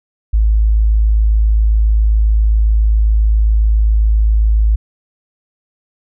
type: tone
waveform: sine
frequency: 53.7 Hz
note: A1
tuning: 41 cents flat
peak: -8 dBFS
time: 0.33-4.76 s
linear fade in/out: 10 ms
effects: none